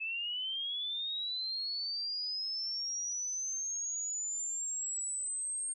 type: linear sweep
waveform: sine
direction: up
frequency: 2593 to 8590 Hz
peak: -34 dBFS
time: 0-5.74 s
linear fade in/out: 20 ms
effects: none